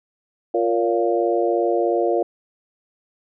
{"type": "harmonic tone with a mistuned harmonic", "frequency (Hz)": 116.54, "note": "A#2", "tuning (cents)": 0, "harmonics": [3, 4, 5, 6], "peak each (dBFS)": [-21, -22, -23, -24], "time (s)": [0.54, 2.23], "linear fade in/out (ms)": 5, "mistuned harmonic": 5, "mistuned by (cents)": -41, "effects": []}